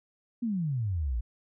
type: exponential sweep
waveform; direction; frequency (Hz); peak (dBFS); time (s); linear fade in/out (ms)
sine; down; 246.9 to 53.7; -27; 0.42-1.21; 10
effects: none